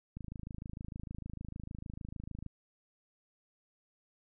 click train, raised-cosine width 5 ms, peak -30 dBFS, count 62, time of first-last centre 0.17-2.463 s, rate 26.6 Hz, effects none

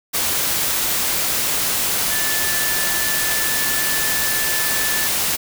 sine tone in noise, 1749 Hz, A6, 11 cents flat, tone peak -25 dBFS, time 2.1-5.08 s, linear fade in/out 20 ms, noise white, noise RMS -20 dBFS, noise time 0.13-5.37 s, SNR -8 dB, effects none

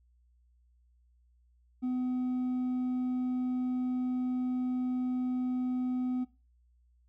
sine tone with hard clipping, 252.3 Hz, B3, 37 cents sharp, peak -30 dBFS, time 1.82-6.25 s, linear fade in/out 20 ms, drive 2 dB, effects noise-tail reverb RT60 0.3 s tail -18 dB re dry + added 60 Hz sine -63 dBFS peak until 7.08 s

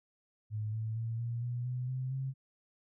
sine tone with pitch steps, 107.2 / 110.6 / 114.1 / 117.72 / 121.45 / 125.29 / 129.26 / 133.36 Hz, A2 / A2 / A#2 / A#2 / B2 / B2 / C3 / C3, -45 / +9 / -37 / +17 / -29 / +25 / -21 / +33 cents, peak -33 dBFS, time 0.5-2.34 s, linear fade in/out 50 ms, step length 230 ms, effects none

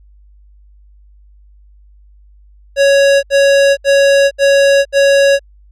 square tone bursts, 556 Hz, C#5, 5 cents sharp, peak -7 dBFS, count 5, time 2.76-5.394 s, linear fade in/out 50 ms, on 470 ms, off 71 ms, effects added 50 Hz sine -41 dBFS peak until 5.71 s + low-pass 7000 Hz 12 dB/octave

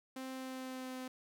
sawtooth tone with pitch glide, 261.6 to 257 Hz, C4 to C4, 0 to -31 cents, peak -38 dBFS, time 0.16-1.08 s, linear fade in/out 5 ms, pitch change -31 cents, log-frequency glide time 0.31-0.96 s, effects none

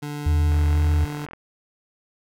25% pulse tone with pitch glide, 146.83 to 147.68 Hz, D3 to D3, 0 to +10 cents, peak -25 dBFS, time 0.02-1.26 s, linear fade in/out 10 ms, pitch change +10 cents, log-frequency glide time 0.45-0.85 s
sine tone with vibrato, 79.3 Hz, D#2, 33 cents sharp, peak -16 dBFS, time 0.26-1.05 s, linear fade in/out 5 ms, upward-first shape sine, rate 1.9 Hz, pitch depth 19 cents each way
click train, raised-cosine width 0.5 ms, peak -22 dBFS, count 36, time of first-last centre 0.52-1.334 s, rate 43 Hz
effects none

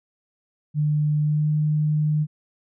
sine tone with pitch glide, 150 to 151.92 Hz, D3 to D#3, +37 to -41 cents, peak -18 dBFS, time 0.74-2.27 s, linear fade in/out 50 ms, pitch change +22 cents, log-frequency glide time 1.22-1.49 s, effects none

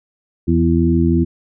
harmonic tone with a mistuned harmonic, 82.9 Hz, E2, 10 cents sharp, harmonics 1 / 2 / 3 / 4, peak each -17 / -17 / -17 / -17 dBFS, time 0.47-1.25 s, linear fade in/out 20 ms, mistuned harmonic 4, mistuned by +18 cents, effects none

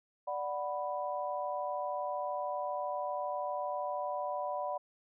sine chord, B minor, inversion first, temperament equal, 587.3 / 740 / 987.8 Hz, D5 / F#5 / B5, 0 / 0 / 0 cents, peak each -37 / -38 / -38 dBFS, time 0.27-4.78 s, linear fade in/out 10 ms, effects none

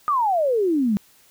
sine exponential sweep, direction down, 1244.5 to 194.9 Hz, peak -17 dBFS, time 0.08-0.97 s, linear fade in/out 0 ms, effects white hiss -55 dBFS RMS until 1.3 s

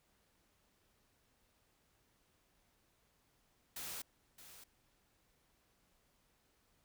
white noise with echo, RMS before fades -45 dBFS, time 3.76-4.02 s, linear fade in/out 5 ms, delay 620 ms, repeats 1, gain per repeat -12 dB, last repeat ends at 4.64 s, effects pink hiss -75 dBFS RMS until 6.84 s

